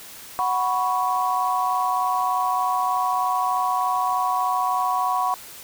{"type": "chord", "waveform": "sine", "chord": "F# suspended fourth", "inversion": "none", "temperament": "just", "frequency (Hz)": [740, 986.7, 1110], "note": ["F#5", "B5", "C#6"], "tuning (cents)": [0, -2, 2], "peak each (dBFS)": -24, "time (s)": [0.39, 5.34], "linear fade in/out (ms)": 0, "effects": ["white hiss -41 dBFS RMS until 5.63 s"]}